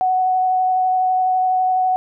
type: tone with vibrato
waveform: sine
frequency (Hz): 743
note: F#5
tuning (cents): +7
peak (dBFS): -14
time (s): 0.01-1.96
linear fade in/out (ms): 0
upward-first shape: triangle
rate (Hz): 12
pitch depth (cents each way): 12
effects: none